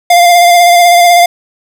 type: tone with vibrato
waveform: square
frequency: 698.5 Hz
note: F5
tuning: in tune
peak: -3 dBFS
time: 0.1-1.26 s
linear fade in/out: 5 ms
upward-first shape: sine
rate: 16 Hz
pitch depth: 24 cents each way
effects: none